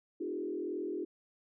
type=tone with frequency modulation; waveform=sine; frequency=356.1 Hz; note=F4; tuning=34 cents sharp; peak=-34 dBFS; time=0.2-1.05 s; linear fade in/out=10 ms; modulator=42.4 Hz; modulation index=1.4; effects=none